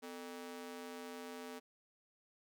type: ring-modulated tone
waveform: sawtooth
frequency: 349.2 Hz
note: F4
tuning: in tune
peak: -39 dBFS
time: 0.02-1.6 s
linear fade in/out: 20 ms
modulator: 95.7 Hz
effects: none